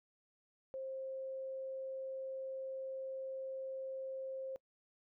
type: tone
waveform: sine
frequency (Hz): 530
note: C5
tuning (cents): +22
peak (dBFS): -40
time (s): 0.74-4.56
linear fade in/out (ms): 0
effects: noise-tail reverb RT60 0.1 s tail -24 dB re dry